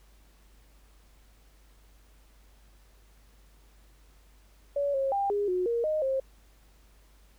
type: tone with pitch steps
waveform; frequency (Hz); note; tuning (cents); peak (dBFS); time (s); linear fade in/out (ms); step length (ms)
sine; 568 / 541 / 796 / 408.7 / 363.9 / 468.5 / 618 / 533; C#5 / C#5 / G5 / G#4 / F#4 / A#4 / D#5 / C5; +42 / -42 / +26 / -28 / -29 / +9 / -12 / +32; -25; 4.76-6.2; 5; 180
effects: added 50 Hz sine -56 dBFS peak until 7.38 s + pink hiss -64 dBFS RMS until 7.38 s